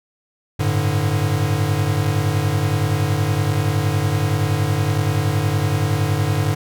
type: chord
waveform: square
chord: G suspended second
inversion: none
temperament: equal with one note detuned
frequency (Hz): 98 / 108.67 / 146.83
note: G2 / A2 / D3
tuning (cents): 0 / -21 / 0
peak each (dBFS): -22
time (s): 0.59-6.55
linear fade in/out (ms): 10
effects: none